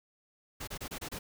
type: noise bursts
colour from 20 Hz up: pink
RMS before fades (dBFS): -40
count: 6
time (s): 0.6-1.19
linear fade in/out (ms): 10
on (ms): 75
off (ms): 28
effects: none